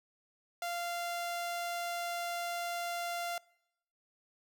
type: tone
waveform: sawtooth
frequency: 693 Hz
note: F5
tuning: 14 cents flat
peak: -31 dBFS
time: 0.62-3.38 s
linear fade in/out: 2 ms
effects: noise-tail reverb RT60 0.8 s tail -24 dB re dry